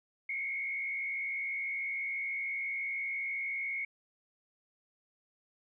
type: tone with frequency modulation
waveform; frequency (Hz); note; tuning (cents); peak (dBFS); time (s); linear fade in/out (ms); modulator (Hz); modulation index
sine; 2187; C#7; -24; -33; 0.29-3.85; 5; 59.9; 1.1
effects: none